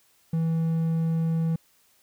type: tone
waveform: triangle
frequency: 163.3 Hz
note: E3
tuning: 16 cents flat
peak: -20 dBFS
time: 0.33-1.56 s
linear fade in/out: 5 ms
effects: white hiss -63 dBFS RMS until 2.02 s